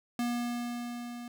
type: tone with level ramp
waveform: square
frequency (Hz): 240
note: B3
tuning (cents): -49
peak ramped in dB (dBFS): -29 to -41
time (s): 0.19-1.28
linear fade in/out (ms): 2
effects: none